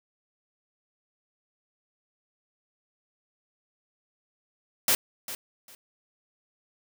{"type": "noise with echo", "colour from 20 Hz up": "white", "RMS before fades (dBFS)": -22, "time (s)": [4.88, 4.95], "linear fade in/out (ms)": 2, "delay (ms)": 400, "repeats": 2, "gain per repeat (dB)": -14, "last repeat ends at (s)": 5.75, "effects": []}